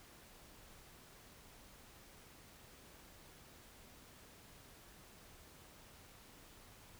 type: silence
effects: pink hiss -60 dBFS RMS until 6.99 s